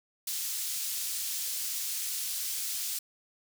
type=high-pass noise; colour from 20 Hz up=pink; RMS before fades=-34 dBFS; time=0.27-2.99 s; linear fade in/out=5 ms; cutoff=5200 Hz; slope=12 dB/octave; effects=none